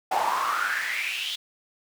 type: noise with high-pass filter sweep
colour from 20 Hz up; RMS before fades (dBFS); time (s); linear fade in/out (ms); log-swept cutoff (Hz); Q
brown; -27; 0.11-1.36; 10; 750 to 3400; 6.7
effects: none